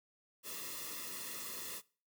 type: noise with comb filter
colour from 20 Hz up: white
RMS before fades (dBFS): -44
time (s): 0.43-1.82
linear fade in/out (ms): 50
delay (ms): 1.3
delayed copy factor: -1
effects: noise-tail reverb RT60 0.4 s tail -22 dB re dry